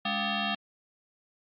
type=tone with frequency modulation; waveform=sine; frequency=1266 Hz; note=D#6; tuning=30 cents sharp; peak=-27 dBFS; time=0.05-0.55 s; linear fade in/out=5 ms; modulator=491 Hz; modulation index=4.8; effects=Opus 48 kbps